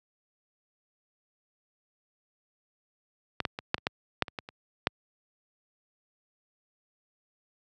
clicks, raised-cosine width 0.3 ms, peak -13 / -12 / -18 / -7 / -25 / -10 / -6 / -22 / -18 / -26 / -6 dBFS, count 11, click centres 3.403 / 3.452 / 3.589 / 3.744 / 3.781 / 3.869 / 4.223 / 4.282 / 4.388 / 4.489 / 4.871 s, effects high-pass 80 Hz 12 dB/octave

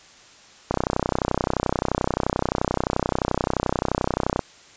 click train, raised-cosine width 1 ms, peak -6 dBFS, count 117, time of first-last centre 0.71-4.393 s, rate 31.5 Hz, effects white hiss -49 dBFS RMS until 4.76 s + resampled to 16000 Hz

